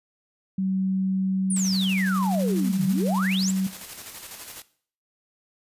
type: tone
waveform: sine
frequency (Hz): 190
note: F#3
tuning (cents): +46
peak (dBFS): -22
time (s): 0.58-3.67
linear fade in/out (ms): 5
type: exponential two-way sweep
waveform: sine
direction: down then up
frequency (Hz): 9956 to 140 to 8010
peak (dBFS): -26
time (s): 1.5-3.51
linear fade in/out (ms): 5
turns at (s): 2.85
type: noise with tremolo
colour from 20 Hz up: white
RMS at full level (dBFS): -38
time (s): 1.56-4.62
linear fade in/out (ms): 2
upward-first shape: square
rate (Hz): 12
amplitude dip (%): 40
effects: noise-tail reverb RT60 0.5 s tail -17 dB re dry + resampled to 32000 Hz